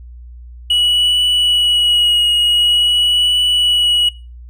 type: tone with vibrato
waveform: triangle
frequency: 2921 Hz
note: F#7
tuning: 23 cents flat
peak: -9 dBFS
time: 0.7-4.09 s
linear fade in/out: 5 ms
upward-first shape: triangle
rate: 0.46 Hz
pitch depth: 21 cents each way
effects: noise-tail reverb RT60 0.3 s tail -21 dB re dry + added 60 Hz sine -32 dBFS peak until 4.49 s